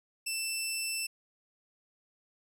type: tone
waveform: 15% pulse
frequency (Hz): 2664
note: E7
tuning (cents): +18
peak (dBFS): -25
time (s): 0.26-1.07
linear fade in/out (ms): 10
effects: none